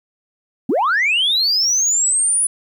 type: linear sweep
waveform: sine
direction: up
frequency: 196 to 10020 Hz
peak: -12 dBFS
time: 0.69-2.47 s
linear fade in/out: 5 ms
effects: tanh soft clip ceiling -11 dBFS + 9-bit